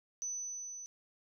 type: tone with level ramp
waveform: sine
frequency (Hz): 6000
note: F#8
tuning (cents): +23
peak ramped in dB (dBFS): -35 to -44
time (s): 0.22-0.86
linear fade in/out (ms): 0
effects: none